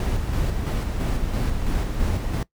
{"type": "noise with tremolo", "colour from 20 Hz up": "brown", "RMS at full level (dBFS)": -22, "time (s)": [0, 2.43], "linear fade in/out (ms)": 2, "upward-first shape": "square", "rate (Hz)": 3, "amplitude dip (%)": 35, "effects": ["noise-tail reverb RT60 0.1 s tail -20 dB re dry"]}